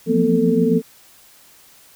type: tone cluster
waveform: sine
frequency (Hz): 171.5 / 178.8 / 229.1 / 250.2 / 444.7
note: F3 / F3 / A#3 / B3 / A4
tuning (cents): -31 / +41 / -30 / +23 / +18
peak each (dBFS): -22 / -23 / -19 / -19 / -18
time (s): 0.06-0.82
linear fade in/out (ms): 50
effects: white hiss -49 dBFS RMS until 1.95 s